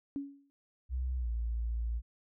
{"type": "tone with exponential decay", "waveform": "sine", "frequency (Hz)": 280, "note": "C#4", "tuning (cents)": 18, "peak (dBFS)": -31, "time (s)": [0.16, 0.5], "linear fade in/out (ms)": 0, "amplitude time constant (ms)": 73}
{"type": "tone with pitch glide", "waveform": "sine", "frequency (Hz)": [63.6, 57.32], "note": ["C2", "A#1"], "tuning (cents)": [-48, -28], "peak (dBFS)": -31, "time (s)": [0.89, 2.02], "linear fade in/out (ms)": 50, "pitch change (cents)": -180, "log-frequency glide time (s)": [1.17, 1.29]}
{"effects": []}